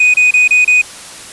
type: tone bursts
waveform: triangle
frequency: 2489 Hz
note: D#7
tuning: in tune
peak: -4 dBFS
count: 5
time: 0-0.816 s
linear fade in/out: 5 ms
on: 140 ms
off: 29 ms
effects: white hiss -31 dBFS RMS until 1.32 s + resampled to 24000 Hz